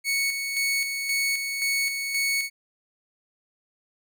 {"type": "tone with tremolo", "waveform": "sawtooth", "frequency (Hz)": 2217, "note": "C#7", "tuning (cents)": 0, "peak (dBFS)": -19, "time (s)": [0.04, 2.5], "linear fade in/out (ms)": 50, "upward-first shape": "square", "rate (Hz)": 1.9, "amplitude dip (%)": 45, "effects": []}